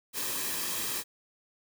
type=noise with comb filter; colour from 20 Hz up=white; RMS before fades=-33 dBFS; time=0.13-1.04 s; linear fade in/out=50 ms; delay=1.4 ms; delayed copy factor=-0.55; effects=none